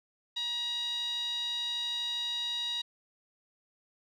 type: tone with band-pass filter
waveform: sawtooth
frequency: 953 Hz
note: A#5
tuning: 38 cents sharp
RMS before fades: -34 dBFS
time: 0.36-2.82 s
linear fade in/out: 10 ms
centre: 3800 Hz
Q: 8.1
effects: none